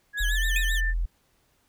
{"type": "tone with pitch glide", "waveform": "sine", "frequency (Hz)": [1671, 1780.6], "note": ["G#6", "A6"], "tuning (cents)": [10, 20], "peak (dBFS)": -27, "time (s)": [0.13, 0.94], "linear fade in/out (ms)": 50, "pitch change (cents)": 110, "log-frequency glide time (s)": [0.28, 0.41]}
{"type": "tone with vibrato", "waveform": "sawtooth", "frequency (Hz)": 3400, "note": "G#7", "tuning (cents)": 40, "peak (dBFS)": -29, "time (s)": [0.17, 0.81], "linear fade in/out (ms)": 20, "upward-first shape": "sine", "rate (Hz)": 7.6, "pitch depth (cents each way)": 210}
{"type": "tone", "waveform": "sine", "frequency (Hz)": 42.05, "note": "E1", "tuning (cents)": 35, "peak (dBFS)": -23, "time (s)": [0.2, 1.06], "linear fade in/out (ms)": 10}
{"type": "tone with exponential decay", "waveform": "square", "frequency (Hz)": 2501, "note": "D#7", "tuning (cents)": 8, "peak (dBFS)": -22, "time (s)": [0.56, 0.68], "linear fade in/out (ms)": 2, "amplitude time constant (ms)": 24}
{"effects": ["pink hiss -67 dBFS RMS until 1.68 s"]}